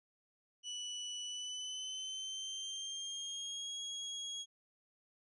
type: tone with pitch glide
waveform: 30% pulse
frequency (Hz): 2960 to 3303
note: F#7 to G#7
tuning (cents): 0 to -10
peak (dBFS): -38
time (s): 0.63-4.46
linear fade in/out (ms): 50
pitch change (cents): +190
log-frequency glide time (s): 1.24-3.76
effects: resampled to 24000 Hz